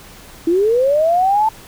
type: linear sweep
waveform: sine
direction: up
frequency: 321.8 to 891 Hz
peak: -11 dBFS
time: 0.47-1.49 s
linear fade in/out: 5 ms
effects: pink hiss -40 dBFS RMS until 1.67 s